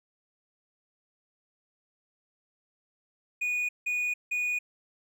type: tone bursts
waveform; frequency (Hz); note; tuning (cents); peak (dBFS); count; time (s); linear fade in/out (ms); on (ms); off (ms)
triangle; 2463; D#7; -18; -25; 3; 3.41-4.59; 10; 280; 170
effects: none